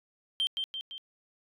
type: tone with echo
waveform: sine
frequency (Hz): 3153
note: G7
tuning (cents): +9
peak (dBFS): -24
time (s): 0.4-0.47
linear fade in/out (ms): 0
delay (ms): 170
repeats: 3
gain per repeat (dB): -5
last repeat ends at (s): 0.98
effects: tanh soft clip ceiling -23 dBFS